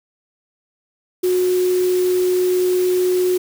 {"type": "tone in noise", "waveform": "sine", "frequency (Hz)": 364.5, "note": "F#4", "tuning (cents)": -26, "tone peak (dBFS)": -14, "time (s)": [1.23, 3.38], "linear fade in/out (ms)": 10, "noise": "white", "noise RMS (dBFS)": -32, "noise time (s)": [1.23, 3.38], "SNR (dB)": 15, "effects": []}